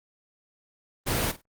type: noise with echo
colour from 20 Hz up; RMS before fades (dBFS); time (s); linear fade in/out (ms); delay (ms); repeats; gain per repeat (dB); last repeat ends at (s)
pink; -26; 1.06-1.32; 20; 50; 2; -15; 1.42
effects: Opus 24 kbps